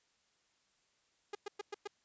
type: tone bursts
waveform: sawtooth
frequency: 409.7 Hz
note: G#4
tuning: 24 cents flat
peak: -35 dBFS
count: 5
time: 1.33-1.875 s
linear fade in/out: 5 ms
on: 21 ms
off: 110 ms
effects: white hiss -75 dBFS RMS until 2.04 s + resampled to 16000 Hz